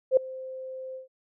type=tone with ADSR envelope; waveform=sine; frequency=521 Hz; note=C5; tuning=7 cents flat; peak=-13 dBFS; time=0.11-1.08 s; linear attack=59 ms; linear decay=4 ms; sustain=-22 dB; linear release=130 ms; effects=none